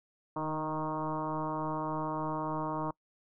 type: tone with frequency modulation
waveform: sine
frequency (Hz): 622.3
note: D#5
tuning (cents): 0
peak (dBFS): -31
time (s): 0.36-2.91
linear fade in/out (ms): 5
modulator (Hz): 156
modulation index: 3.3
effects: noise-tail reverb RT60 0.1 s tail -25 dB re dry